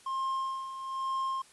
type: tone with tremolo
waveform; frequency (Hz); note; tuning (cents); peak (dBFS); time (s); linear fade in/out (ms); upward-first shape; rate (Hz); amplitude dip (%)
triangle; 1063; C6; +27; -27; 0.06-1.42; 5; sine; 1.1; 65
effects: white hiss -58 dBFS RMS until 1.52 s + resampled to 24000 Hz